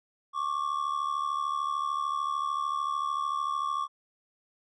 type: ring-modulated tone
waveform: triangle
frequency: 1131 Hz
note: C#6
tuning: 34 cents sharp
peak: -23 dBFS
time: 0.33-3.88 s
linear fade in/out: 50 ms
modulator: 36.7 Hz
effects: resampled to 24000 Hz